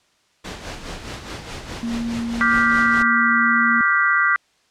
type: noise with tremolo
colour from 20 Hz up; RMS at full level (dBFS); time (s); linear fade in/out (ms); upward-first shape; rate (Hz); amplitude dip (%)
pink; -30; 0.44-3.03; 10; sine; 4.8; 55
type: tone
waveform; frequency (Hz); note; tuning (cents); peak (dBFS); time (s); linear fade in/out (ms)
sine; 233.1; A#3; 0; -22; 1.83-3.81; 0
type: chord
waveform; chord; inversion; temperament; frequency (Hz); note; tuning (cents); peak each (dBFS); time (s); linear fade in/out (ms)
sine; G dominant seventh; second; just; 1176 / 1411.2 / 1568 / 1960; D6 / F6 / G6 / B6; +2 / +18 / 0 / -14; -20; 2.41-4.36; 0
effects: white hiss -61 dBFS RMS until 4.7 s + low-pass 6000 Hz 12 dB/octave